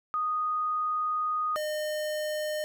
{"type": "tone pair in turn", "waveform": ["sine", "square"], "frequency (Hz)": [1240, 609.3], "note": ["D#6", "D#5"], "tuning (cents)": [-6, -36], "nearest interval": "octave", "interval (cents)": 1230, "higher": "first", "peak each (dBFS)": [-26, -30], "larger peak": "first", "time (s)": [[0.14, 1.56], [1.56, 2.64]], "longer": "first", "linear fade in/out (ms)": 0, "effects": []}